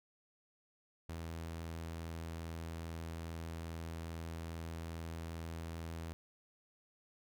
sawtooth tone, 82.41 Hz, E2, in tune, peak -38 dBFS, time 1.09-6.13 s, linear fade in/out 0 ms, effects none

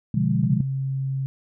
sine chord, B diminished seventh, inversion none, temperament equal with one note detuned, 123.47 / 146.83 / 174.61 / 204.8 Hz, B2 / D3 / F3 / Ab3, 0 / 0 / 0 / -24 cents, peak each -24 dBFS, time 0.14-0.61 s, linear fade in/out 5 ms
sine tone, 134.6 Hz, C3, 49 cents sharp, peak -23 dBFS, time 0.44-1.26 s, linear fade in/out 0 ms
effects none

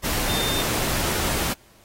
sine tone in noise, 3612 Hz, A7, 45 cents sharp, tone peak -27 dBFS, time 0.28-0.63 s, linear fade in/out 20 ms, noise pink, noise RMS -25 dBFS, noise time 0.03-1.54 s, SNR -5 dB, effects pink hiss -55 dBFS RMS until 1.84 s + AAC 48 kbps

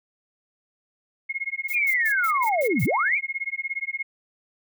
sine tone with tremolo, 2159 Hz, C#7, 46 cents flat, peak -23 dBFS, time 1.29-4.03 s, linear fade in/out 10 ms, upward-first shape sine, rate 17 Hz, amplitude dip 100%
violet noise bursts, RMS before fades -36 dBFS, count 7, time 1.68-2.865 s, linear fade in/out 10 ms, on 75 ms, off 110 ms
sine linear two-way sweep, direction down then up, 2489 to 94.5 to 2489 Hz, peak -20 dBFS, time 1.73-3.19 s, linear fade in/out 20 ms, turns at 2.84 s
effects none

